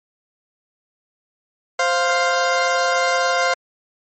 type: tone pair together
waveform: 20% pulse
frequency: 523.3 / 698.5 Hz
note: C5 / F5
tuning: 0 / 0 cents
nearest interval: perfect fourth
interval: 500 cents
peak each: -14 dBFS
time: 1.79-3.54 s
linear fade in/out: 5 ms
effects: MP3 32 kbps